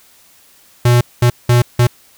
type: tone bursts at uneven times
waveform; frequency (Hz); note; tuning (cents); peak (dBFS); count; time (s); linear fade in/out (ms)
square; 121.3; B2; -31; -8; 4; 0.85-1.01 / 1.22-1.3 / 1.49-1.62 / 1.79-1.87; 5
effects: white hiss -48 dBFS RMS until 2.17 s

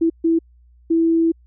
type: tone bursts at uneven times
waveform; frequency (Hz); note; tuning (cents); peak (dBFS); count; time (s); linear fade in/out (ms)
sine; 329.6; E4; 0; -13; 3; 0.01-0.1 / 0.24-0.39 / 0.9-1.32; 10
effects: added 60 Hz sine -48 dBFS peak until 1.46 s

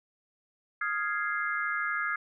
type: chord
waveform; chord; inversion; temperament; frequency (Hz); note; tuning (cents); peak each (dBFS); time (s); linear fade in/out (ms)
sine; F minor seventh; third; equal; 1244.5 / 1396.9 / 1661.2 / 2093; Eb6 / F6 / Ab6 / C7; 0 / 0 / 0 / 0; -34 / -34 / -32 / -36; 0.81-2.16; 5
effects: none

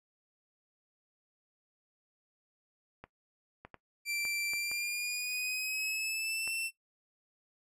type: clicks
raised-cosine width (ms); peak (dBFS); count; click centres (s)
0.5; -31; 7; 3.04 / 3.65 / 3.743 / 4.252 / 4.535 / 4.715 / 6.476
type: tone with pitch glide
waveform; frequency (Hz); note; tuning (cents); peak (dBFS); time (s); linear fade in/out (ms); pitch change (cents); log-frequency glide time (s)
sawtooth; 2349 to 2683; D7 to E7; 0 to +30; -30; 4.05-6.71; 50; +230; 4.53-6.52
effects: noise-tail reverb RT60 0.1 s tail -17 dB re dry + resampled to 32000 Hz

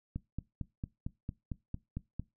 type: click train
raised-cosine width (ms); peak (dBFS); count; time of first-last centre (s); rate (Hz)
5; -24; 10; 0.16-2.196; 4.42
effects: noise-tail reverb RT60 0.2 s tail -20 dB re dry

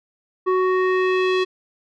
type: tone with low-pass filter sweep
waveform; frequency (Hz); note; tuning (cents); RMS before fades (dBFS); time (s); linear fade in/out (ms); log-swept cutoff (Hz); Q
square; 371.3; F#4; +6; -19; 0.46-1.45; 20; 1200 to 3600; 1.8
effects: none

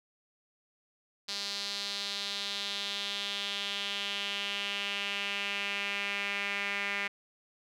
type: tone with band-pass filter sweep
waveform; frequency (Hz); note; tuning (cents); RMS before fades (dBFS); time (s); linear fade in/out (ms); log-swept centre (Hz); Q
sawtooth; 200.7; G3; +41; -35; 1.28-7.08; 10; 4400 to 2200; 3.4
effects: none

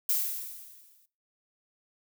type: noise with exponential decay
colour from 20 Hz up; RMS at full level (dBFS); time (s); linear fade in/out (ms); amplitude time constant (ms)
violet; -25; 0.09-1.06; 5; 210
effects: noise-tail reverb RT60 0.3 s tail -18 dB re dry

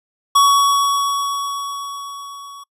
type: tone with level ramp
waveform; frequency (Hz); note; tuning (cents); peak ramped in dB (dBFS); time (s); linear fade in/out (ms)
square; 1123; C#6; +22; -9 to -35; 0.35-2.64; 10
effects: noise-tail reverb RT60 0.1 s tail -25 dB re dry + resampled to 32000 Hz

